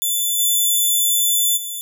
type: tone with level steps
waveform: 5% pulse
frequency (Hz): 3501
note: A7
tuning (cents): -9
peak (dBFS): -10 / -7 / -18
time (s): 0.02-1.81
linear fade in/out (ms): 0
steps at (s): 0.38 / 1.56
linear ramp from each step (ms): 20
effects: none